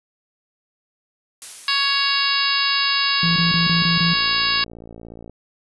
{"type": "noise with exponential decay", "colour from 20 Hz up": "blue", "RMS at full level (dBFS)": -31, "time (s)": [1.42, 2.9], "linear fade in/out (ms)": 0, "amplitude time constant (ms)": 320}
{"type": "harmonic tone", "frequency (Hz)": 557, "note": "C#5", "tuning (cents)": 8, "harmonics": [2, 3, 4, 5, 6, 7, 8, 9], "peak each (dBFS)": [-25, -25, -28, -24, -30, -24, -24, -25], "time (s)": [1.68, 4.64], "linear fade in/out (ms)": 2}
{"type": "tone bursts", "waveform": "sine", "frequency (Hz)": 168.3, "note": "E3", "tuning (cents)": 36, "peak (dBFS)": -18, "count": 6, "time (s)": [3.23, 4.135], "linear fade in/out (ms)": 2, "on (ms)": 130, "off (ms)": 25}
{"type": "click train", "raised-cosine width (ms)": 2, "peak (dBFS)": -25, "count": 118, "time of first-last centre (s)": [3.24, 5.296], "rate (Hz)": 56.9}
{"effects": ["resampled to 24000 Hz"]}